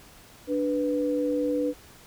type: tone pair together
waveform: sine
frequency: 293.7 / 493.9 Hz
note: D4 / B4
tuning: 0 / 0 cents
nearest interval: major sixth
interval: 900 cents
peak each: -26 dBFS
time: 0.47-1.74 s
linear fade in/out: 50 ms
effects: pink hiss -51 dBFS RMS until 2.06 s